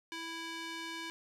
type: tone with band-pass filter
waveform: square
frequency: 329.6 Hz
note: E4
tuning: in tune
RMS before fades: -42 dBFS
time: 0.12-1.1 s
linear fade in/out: 0 ms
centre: 2900 Hz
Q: 0.79
effects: none